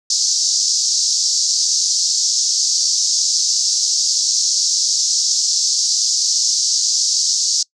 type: band-pass noise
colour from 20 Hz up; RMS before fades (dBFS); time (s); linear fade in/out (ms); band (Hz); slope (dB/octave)
pink; -17; 0.1-7.63; 5; 4700 to 6800; 48
effects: noise-tail reverb RT60 0.1 s tail -24 dB re dry